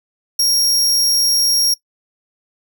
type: tone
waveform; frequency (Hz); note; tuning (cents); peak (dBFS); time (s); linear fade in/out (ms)
sawtooth; 5588; F8; 0; -10; 0.39-1.74; 5
effects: noise-tail reverb RT60 0.1 s tail -21 dB re dry